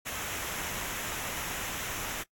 pink noise with comb filter, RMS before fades -36 dBFS, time 0.05-2.24 s, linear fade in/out 20 ms, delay 0.22 ms, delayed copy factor -0.55, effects noise-tail reverb RT60 0.1 s tail -23 dB re dry + AAC 64 kbps

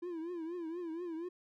triangle tone with vibrato, 337.7 Hz, E4, 42 cents sharp, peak -36 dBFS, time 0.02-1.29 s, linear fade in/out 10 ms, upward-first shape triangle, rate 4.2 Hz, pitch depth 130 cents each way, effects none

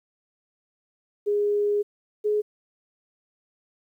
sine tone pair in turn, 412.4 / 420.6 Hz, G#4 / G#4, -12 / +22 cents, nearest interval unison, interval 34 cents, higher second, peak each -20 dBFS, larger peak neither, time 1.26-1.83 / 2.24-2.42 s, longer first, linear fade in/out 20 ms, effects 10-bit

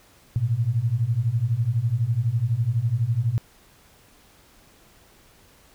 sine beating tone pair, 109.6 / 121.6 Hz, A2 / B2, -6 / -26 cents, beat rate 12 Hz, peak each -24 / -22 dBFS, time 0.36-3.38 s, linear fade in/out 0 ms, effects pink hiss -55 dBFS RMS until 5.74 s

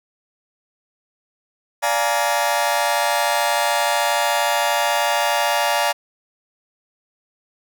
sawtooth chord, Bb dominant seventh, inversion first, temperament just, 582.7 / 699.2 / 839.1 / 932.3 Hz, D5 / F5 / Ab5 / Bb5, -14 / +2 / +18 / 0 cents, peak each -19 dBFS, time 1.82-5.93 s, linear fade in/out 20 ms, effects none

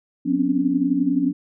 sine tone cluster, 181.4 / 251.9 / 263.8 / 283.2 Hz, F#3 / B3 / C4 / C#4, -34 / +34 / +14 / +37 cents, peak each -27 / -24 / -23 / -20 dBFS, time 0.25-1.33 s, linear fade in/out 20 ms, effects none

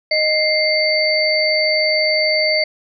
sine tone cluster, 620 / 2104 / 4567 Hz, D#5 / C7 / D8, -6 / +9 / -49 cents, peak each -18 dBFS, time 0.11-2.64 s, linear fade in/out 5 ms, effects none

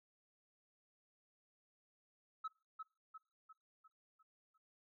sine tone with echo, 1296 Hz, E6, 30 cents flat, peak -37 dBFS, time 2.44-2.48 s, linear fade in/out 10 ms, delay 350 ms, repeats 6, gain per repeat -6 dB, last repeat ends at 4.58 s, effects noise-tail reverb RT60 0.4 s tail -26 dB re dry + tanh soft clip ceiling -38 dBFS

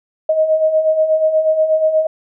sine beating tone pair, 622.3 / 630.6 Hz, D#5 / D#5, 0 / +23 cents, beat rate 8.3 Hz, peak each -19 / -12 dBFS, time 0.29-2.07 s, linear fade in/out 5 ms, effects none

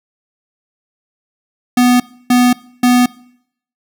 square tone bursts, 246.9 Hz, B3, in tune, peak -8 dBFS, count 3, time 1.77-3.06 s, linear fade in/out 5 ms, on 230 ms, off 300 ms, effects noise-tail reverb RT60 0.7 s tail -22 dB re dry

